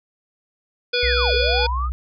harmonic tone, 489 Hz, B4, 17 cents flat, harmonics 1 / 3 / 5 / 7 / 9 / 10, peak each -22 / -26 / -25 / -25 / -28 / -27 dBFS, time 0.93-1.67 s, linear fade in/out 10 ms
sine linear two-way sweep, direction down then up, 2349 to 415.3 to 1286 Hz, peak -24 dBFS, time 1-1.9 s, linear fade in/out 50 ms, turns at 1.34 s
sine tone, 63.2 Hz, B1, 41 cents sharp, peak -21 dBFS, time 1.03-1.92 s, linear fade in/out 0 ms
effects none

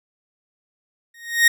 40% pulse tone with exponential growth, 1864.7 Hz, A#6, in tune, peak -7 dBFS, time 1.14-1.48 s, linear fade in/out 5 ms, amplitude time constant 72 ms, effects none

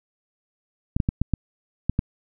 clicks, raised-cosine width 5 ms, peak -8 dBFS, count 7, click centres 0.965 / 1.002 / 1.089 / 1.216 / 1.337 / 1.896 / 1.991 s, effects none

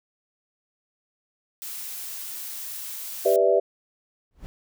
blue noise, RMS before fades -35 dBFS, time 1.62-3.36 s, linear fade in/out 0 ms
sine chord, E minor seventh, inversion first, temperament equal, 392 / 493.9 / 587.3 / 659.3 Hz, G4 / B4 / D5 / E5, 0 / 0 / 0 / 0 cents, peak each -22 dBFS, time 3.25-3.6 s, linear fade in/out 10 ms
brown noise with exponential growth, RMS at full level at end -34 dBFS, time 4.31-4.46 s, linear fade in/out 0 ms, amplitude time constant 32 ms
effects none

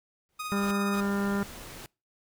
pink noise with exponential growth, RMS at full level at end -39 dBFS, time 0.29-0.71 s, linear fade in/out 0 ms, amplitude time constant 91 ms
sawtooth tone with tremolo, 1244.5 Hz, D#6, in tune, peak -28 dBFS, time 0.39-1.01 s, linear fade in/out 10 ms, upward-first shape triangle, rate 17 Hz, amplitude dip 45%
harmonic tone, 200 Hz, G3, 35 cents sharp, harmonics 1 / 2 / 3 / 4 / 5 / 6 / 7 / 8 / 9, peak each -27 / -34 / -41 / -43 / -41 / -43 / -38 / -50 / -44 dBFS, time 0.52-1.43 s, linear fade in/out 0 ms
pink noise, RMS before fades -44 dBFS, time 0.94-1.86 s, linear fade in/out 0 ms
effects noise-tail reverb RT60 0.3 s tail -26 dB re dry

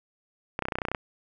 clicks, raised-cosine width 0.5 ms, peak -13 dBFS, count 12, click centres 0.591 / 0.623 / 0.654 / 0.685 / 0.722 / 0.755 / 0.786 / 0.818 / 0.852 / 0.885 / 0.916 / 0.948 s, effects none

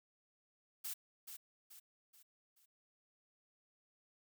blue noise with echo, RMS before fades -43 dBFS, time 0.84-0.94 s, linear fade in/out 10 ms, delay 430 ms, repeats 4, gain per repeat -7 dB, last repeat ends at 2.66 s, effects none

